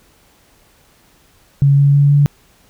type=tone with pitch steps; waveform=sine; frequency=140.1 / 141.32 / 142.55 / 143.79 Hz; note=C#3 / C#3 / C#3 / D3; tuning=+19 / +34 / +49 / -36 cents; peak=-7 dBFS; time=1.62-2.26 s; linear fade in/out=0 ms; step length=160 ms; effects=pink hiss -52 dBFS RMS until 2.69 s